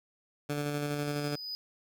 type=tone with tremolo; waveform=15% pulse; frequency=146.1 Hz; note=D3; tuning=9 cents flat; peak=-24 dBFS; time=0.49-1.36 s; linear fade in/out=10 ms; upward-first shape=square; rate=12 Hz; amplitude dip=25%
type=tone with exponential growth; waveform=triangle; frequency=4978 Hz; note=D#8; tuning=in tune; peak=-33 dBFS; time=0.49-1.55 s; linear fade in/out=0 ms; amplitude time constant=230 ms
effects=none